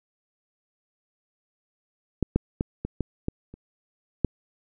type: clicks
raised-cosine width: 3 ms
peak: -9 / -7 / -11 / -16 / -13 / -13 / -29 / -7 dBFS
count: 8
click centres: 2.227 / 2.36 / 2.609 / 2.85 / 3.007 / 3.284 / 3.54 / 4.247 s
effects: none